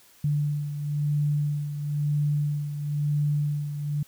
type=beating tone pair; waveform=sine; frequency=146.83 / 147.83 Hz; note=D3 / D3; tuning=0 / +12 cents; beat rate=1 Hz; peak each=-24 / -31 dBFS; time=0.24-4.03 s; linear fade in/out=5 ms; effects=white hiss -56 dBFS RMS until 4.07 s